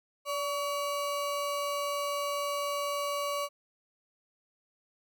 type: ring-modulated tone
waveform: square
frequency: 854 Hz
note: G#5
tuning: 48 cents sharp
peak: -28 dBFS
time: 0.25-3.49 s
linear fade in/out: 50 ms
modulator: 277 Hz
effects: none